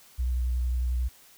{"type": "tone with vibrato", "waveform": "sine", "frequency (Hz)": 61.74, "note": "B1", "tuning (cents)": 0, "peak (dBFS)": -24, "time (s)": [0.18, 1.09], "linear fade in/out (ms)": 20, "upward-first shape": "sine", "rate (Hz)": 11, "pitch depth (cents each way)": 27, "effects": ["white hiss -55 dBFS RMS until 1.37 s"]}